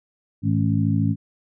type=harmonic tone with a mistuned harmonic; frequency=53.4 Hz; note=G#1; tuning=49 cents sharp; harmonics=2 / 3 / 4 / 5; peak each=-21 / -23 / -24 / -25 dBFS; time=0.42-1.16 s; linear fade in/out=50 ms; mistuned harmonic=5; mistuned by=+58 cents; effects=none